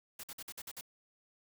white noise bursts, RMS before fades -45 dBFS, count 7, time 0.19-0.811 s, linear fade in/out 5 ms, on 45 ms, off 51 ms, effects none

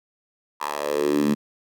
10% pulse tone with high-pass filter sweep, 73.4 Hz, D2, in tune, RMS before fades -23 dBFS, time 0.6-1.35 s, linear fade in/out 20 ms, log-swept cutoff 990 to 200 Hz, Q 4.2, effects none

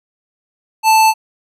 square tone, 880 Hz, A5, in tune, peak -8 dBFS, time 0.83-1.14 s, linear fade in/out 50 ms, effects resampled to 32000 Hz

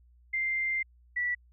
sine tone pair in turn, 2093 / 1955.3 Hz, C7 / B6, 0 / -18 cents, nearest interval minor second, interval 118 cents, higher first, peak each -27 dBFS, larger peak neither, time 0.33-0.83 / 1.16-1.35 s, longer first, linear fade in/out 10 ms, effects added 60 Hz sine -57 dBFS peak until 1.52 s

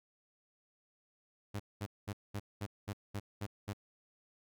sawtooth tone bursts, 102 Hz, G#2, 31 cents flat, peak -33 dBFS, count 9, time 1.54-3.733 s, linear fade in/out 10 ms, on 57 ms, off 210 ms, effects none

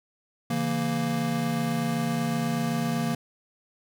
square chord, A# diminished, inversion first, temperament just, 139.85 / 167.82 / 233.1 Hz, C#3 / E3 / A#3, +16 / +31 / 0 cents, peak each -33 / -31 / -28 dBFS, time 0.5-3.15 s, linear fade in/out 5 ms, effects none

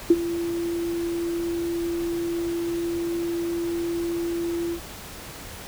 sine tone with ADSR envelope, 340 Hz, F4, 46 cents flat, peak -9 dBFS, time 0.1-4.8 s, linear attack 6 ms, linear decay 42 ms, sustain -15 dB, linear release 80 ms, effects pink hiss -39 dBFS RMS until 5.67 s

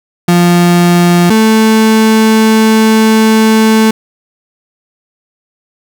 35% pulse tone pair in turn, 174.61 / 220 Hz, F3 / A3, 0 / 0 cents, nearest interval major third, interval 400 cents, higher second, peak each -3 dBFS, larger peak neither, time 0.28-1.3 / 1.3-3.91 s, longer second, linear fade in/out 5 ms, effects none

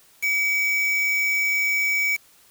triangle tone with quantisation, 2279 Hz, C#7, 47 cents sharp, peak -18 dBFS, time 0.22-2.17 s, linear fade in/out 20 ms, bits 5, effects white hiss -55 dBFS RMS until 2.5 s

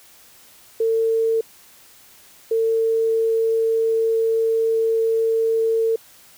sine tone bursts at uneven times, 450.6 Hz, A4, 41 cents sharp, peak -16 dBFS, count 2, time 0.8-1.41 / 2.51-5.96 s, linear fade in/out 5 ms, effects white hiss -49 dBFS RMS until 6.37 s

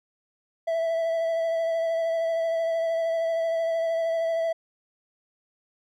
triangle tone with vibrato, 659.3 Hz, E5, in tune, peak -21 dBFS, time 0.67-4.53 s, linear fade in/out 10 ms, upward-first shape sine, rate 13 Hz, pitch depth 18 cents each way, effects none

